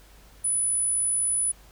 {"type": "tone", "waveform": "sine", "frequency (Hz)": 9956, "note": "D#9", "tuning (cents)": 0, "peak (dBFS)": -22, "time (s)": [0.44, 1.52], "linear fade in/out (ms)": 10, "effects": ["added 50 Hz sine -51 dBFS peak until 1.71 s", "pink hiss -55 dBFS RMS until 1.71 s"]}